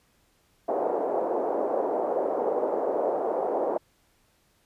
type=band-pass noise; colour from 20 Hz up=pink; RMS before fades=-27 dBFS; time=0.68-3.78 s; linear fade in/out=10 ms; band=400 to 730 Hz; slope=24 dB/octave; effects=pink hiss -66 dBFS RMS until 4.65 s + resampled to 32000 Hz